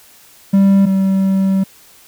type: tone pair in turn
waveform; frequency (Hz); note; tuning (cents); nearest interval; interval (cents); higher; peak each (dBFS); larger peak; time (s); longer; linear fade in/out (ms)
triangle; 196 / 192.52; G3 / G3; 0 / -31; unison; 31; first; -5 / -9; first; 0.53-0.86 / 0.86-1.64; second; 10
effects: white hiss -45 dBFS RMS until 2.07 s